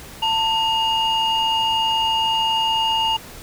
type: tone pair together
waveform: sine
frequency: 896 / 2847 Hz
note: A5 / F7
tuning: +31 / +33 cents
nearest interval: octave + minor sixth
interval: 2002 cents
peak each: -18 dBFS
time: 0.22-3.17 s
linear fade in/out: 10 ms
effects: tanh soft clip ceiling -13 dBFS + pink hiss -39 dBFS RMS until 3.42 s